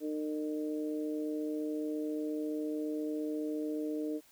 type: harmonic tone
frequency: 152.4 Hz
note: D#3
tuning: 36 cents flat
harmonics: 2 / 3 / 4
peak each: -34 / -39 / -45 dBFS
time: 0-4.21 s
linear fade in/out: 50 ms
effects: white hiss -63 dBFS RMS until 4.31 s

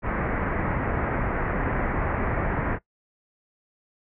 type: low-pass noise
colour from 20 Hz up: pink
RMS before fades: -26 dBFS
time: 0.02-2.79 s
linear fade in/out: 50 ms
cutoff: 2100 Hz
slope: 48 dB/octave
effects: noise-tail reverb RT60 0.1 s tail -19 dB re dry

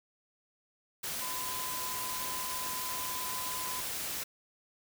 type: tone in noise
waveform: sine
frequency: 1013 Hz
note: B5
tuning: 44 cents sharp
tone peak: -40 dBFS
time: 1.21-3.81 s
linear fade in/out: 10 ms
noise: white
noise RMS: -37 dBFS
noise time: 1.03-4.24 s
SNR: -6 dB
effects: none

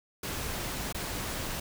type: noise with dropouts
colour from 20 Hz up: pink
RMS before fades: -35 dBFS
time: 0.23-1.6 s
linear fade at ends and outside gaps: 5 ms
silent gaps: 0.926-0.945 s
effects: none

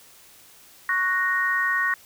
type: chord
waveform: sine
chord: F# major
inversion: second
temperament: equal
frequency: 1108.7 / 1480 / 1864.7 Hz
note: C#6 / F#6 / A#6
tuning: 0 / 0 / 0 cents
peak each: -27 / -27 / -22 dBFS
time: 0.89-1.94 s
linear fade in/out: 2 ms
effects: white hiss -51 dBFS RMS until 2.05 s

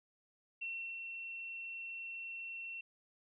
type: tone with ADSR envelope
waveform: sine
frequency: 2712 Hz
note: E7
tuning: 49 cents sharp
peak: -38 dBFS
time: 0.61-2.81 s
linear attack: 12 ms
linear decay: 360 ms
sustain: -4 dB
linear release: 5 ms
effects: none

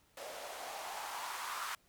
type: noise with band-pass filter sweep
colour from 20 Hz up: blue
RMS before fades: -43 dBFS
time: 0.17-1.75 s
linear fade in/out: 2 ms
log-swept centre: 550 to 1200 Hz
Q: 3.2
effects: pink hiss -70 dBFS RMS until 1.88 s

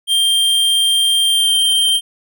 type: tone with pitch glide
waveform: square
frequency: 3179 to 3153 Hz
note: G7 to G7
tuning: +24 to +9 cents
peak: -12 dBFS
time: 0.07-2.01 s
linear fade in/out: 50 ms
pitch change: -15 cents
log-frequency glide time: 1.22-1.59 s
effects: none

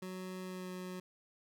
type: tone with pitch glide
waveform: 25% pulse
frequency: 185.3 to 183.17 Hz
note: F#3 to F#3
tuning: +3 to -17 cents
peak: -38 dBFS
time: 0.02-1 s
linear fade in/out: 5 ms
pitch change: -20 cents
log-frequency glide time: 0.43-0.7 s
effects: none

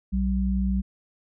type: tone pair together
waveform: sine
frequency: 60.67 / 192.3 Hz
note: B1 / G3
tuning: -30 / -33 cents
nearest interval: octave + minor sixth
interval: 1997 cents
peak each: -24 dBFS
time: 0.12-0.82 s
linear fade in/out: 20 ms
effects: none

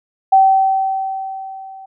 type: tone with level ramp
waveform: sine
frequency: 770 Hz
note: G5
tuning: 31 cents flat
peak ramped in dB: -5 to -33 dBFS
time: 0.32-1.86 s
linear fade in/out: 10 ms
effects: none

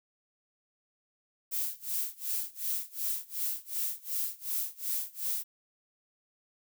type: noise with tremolo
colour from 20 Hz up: violet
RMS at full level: -31 dBFS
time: 1.51-5.44 s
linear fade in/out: 20 ms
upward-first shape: sine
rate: 2.7 Hz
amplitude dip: 95%
effects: none

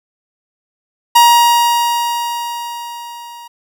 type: tone with level ramp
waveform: 45% pulse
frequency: 947 Hz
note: A#5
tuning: 27 cents sharp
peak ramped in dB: -4 to -32 dBFS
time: 1.15-3.48 s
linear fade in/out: 10 ms
effects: none

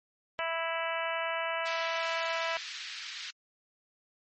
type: harmonic tone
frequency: 329.6 Hz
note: E4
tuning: in tune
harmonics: 2 / 3 / 4 / 5 / 6 / 7 / 8 / 9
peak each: -35 / -37 / -38 / -39 / -40 / -40 / -41 / -42 dBFS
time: 0.39-2.57 s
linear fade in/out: 0 ms
type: band-pass noise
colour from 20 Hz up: white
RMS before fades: -42 dBFS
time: 1.65-3.31 s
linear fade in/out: 10 ms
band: 1500 to 4900 Hz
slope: 24 dB/octave
effects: MP3 32 kbps

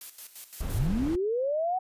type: noise with tremolo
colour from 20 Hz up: blue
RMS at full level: -41 dBFS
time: 0.01-0.87 s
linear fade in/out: 2 ms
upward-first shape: square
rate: 5.8 Hz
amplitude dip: 70%
type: noise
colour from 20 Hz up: brown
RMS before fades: -31 dBFS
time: 0.6-1.16 s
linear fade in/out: 10 ms
type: linear sweep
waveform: sine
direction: up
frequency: 83.7 to 759 Hz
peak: -25 dBFS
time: 0.74-1.79 s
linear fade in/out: 10 ms
effects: resampled to 32000 Hz

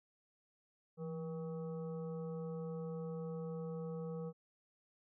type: harmonic tone with a mistuned harmonic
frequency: 160 Hz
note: D#3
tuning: 49 cents sharp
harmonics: 1 / 3 / 5 / 7 / 8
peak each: -42 / -44 / -59 / -61 / -62 dBFS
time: 0.97-4.33 s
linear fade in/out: 50 ms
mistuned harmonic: 1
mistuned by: +83 cents
effects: none

